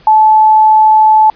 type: tone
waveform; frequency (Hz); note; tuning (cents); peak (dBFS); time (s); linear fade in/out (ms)
sine; 867; A5; -26; -3; 0.07-1.3; 2
effects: pink hiss -44 dBFS RMS until 1.35 s + resampled to 11025 Hz